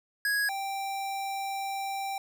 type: tone pair in turn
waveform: square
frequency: 1661.2 / 784 Hz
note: G#6 / G5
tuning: 0 / 0 cents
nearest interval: octave + minor second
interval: 1300 cents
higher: first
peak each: -26 / -32 dBFS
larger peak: first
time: 0.25-0.49 / 0.49-2.18 s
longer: second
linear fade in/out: 2 ms
effects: none